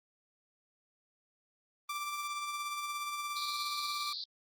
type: tone with tremolo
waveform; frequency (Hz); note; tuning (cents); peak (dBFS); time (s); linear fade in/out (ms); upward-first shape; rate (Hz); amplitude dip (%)
sawtooth; 1174.7; D6; 0; -31; 1.89-4.13; 5; sine; 17; 35
type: band-pass noise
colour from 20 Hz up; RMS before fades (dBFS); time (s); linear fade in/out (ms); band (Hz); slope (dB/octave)
white; -41; 3.36-4.24; 2; 3800 to 4700; 96
effects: Opus 32 kbps